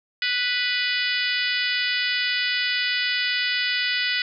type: harmonic tone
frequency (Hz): 493.9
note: B4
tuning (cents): 0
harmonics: 3 / 4 / 5 / 6 / 7 / 8 / 9 / 10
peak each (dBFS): -29 / -26 / -30 / -29 / -31 / -33 / -32 / -32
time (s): 0.22-4.22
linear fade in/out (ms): 2
effects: none